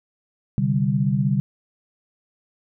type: chord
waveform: sine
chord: C suspended second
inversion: none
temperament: equal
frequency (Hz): 130.81 / 146.83 / 196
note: C3 / D3 / G3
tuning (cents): 0 / 0 / 0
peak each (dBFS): -22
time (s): 0.58-1.4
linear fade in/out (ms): 0
effects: none